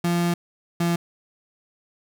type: tone pair in turn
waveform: 35% pulse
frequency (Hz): 172.6 / 170.91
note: F3 / F3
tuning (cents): -20 / -37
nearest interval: unison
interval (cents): 17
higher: first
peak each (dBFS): -18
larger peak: neither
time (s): 0.04-0.34 / 0.8-0.96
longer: first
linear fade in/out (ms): 5
effects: none